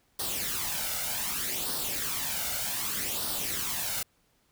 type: noise with flanger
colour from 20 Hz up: white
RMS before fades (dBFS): -32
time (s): 0.19-4.03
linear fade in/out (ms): 5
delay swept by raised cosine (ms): 0.21 to 1.41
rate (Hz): 0.65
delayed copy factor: +0.6
effects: pink hiss -69 dBFS RMS until 4.51 s